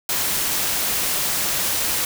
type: noise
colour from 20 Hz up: white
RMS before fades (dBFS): -22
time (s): 0.09-2.05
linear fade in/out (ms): 2
effects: none